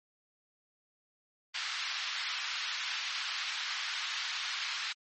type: band-pass noise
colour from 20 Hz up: white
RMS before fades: -37 dBFS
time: 1.54-4.93 s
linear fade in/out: 10 ms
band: 1100 to 4700 Hz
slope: 24 dB/octave
effects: MP3 32 kbps